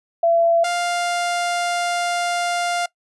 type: tone pair in turn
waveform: sine / sawtooth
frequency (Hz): 674 / 700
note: E5 / F5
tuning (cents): +38 / +4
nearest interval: minor second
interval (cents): 66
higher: second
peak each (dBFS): -13 / -16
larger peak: first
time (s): 0.23-0.64 / 0.64-2.86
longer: second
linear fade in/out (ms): 5
effects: noise-tail reverb RT60 0.1 s tail -21 dB re dry + resampled to 24000 Hz

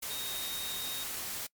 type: tone in noise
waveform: sine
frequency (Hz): 3729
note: A#7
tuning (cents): 0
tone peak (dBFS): -38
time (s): 0.1-1.04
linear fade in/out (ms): 10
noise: white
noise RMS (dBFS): -38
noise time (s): 0.02-1.47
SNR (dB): -3
effects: noise-tail reverb RT60 0.1 s tail -25 dB re dry + MP3 96 kbps

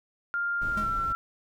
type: tone with pitch glide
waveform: sine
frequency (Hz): 1400 to 1352.3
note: F6 to E6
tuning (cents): +4 to +44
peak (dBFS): -26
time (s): 0.34-1.15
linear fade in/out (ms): 0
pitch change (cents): -60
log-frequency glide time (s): 0.72-0.86
type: noise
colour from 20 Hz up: brown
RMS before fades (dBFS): -37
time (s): 0.61-1.13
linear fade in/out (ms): 10
type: tone with exponential decay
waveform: square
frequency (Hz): 210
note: G#3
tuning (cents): +19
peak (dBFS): -31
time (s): 0.77-1.03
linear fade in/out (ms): 5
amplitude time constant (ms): 55
effects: none

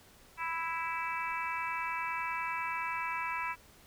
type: harmonic tone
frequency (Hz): 329.8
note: E4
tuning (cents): +1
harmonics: 3 / 4 / 5 / 6 / 7 / 8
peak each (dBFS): -36 / -41 / -43 / -44 / -40 / -42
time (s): 0.37-3.56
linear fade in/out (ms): 50
effects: pink hiss -59 dBFS RMS until 3.86 s

